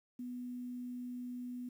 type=tone with quantisation; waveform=sine; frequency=246.9 Hz; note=B3; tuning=in tune; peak=-40 dBFS; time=0.19-1.69 s; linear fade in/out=5 ms; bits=11; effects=none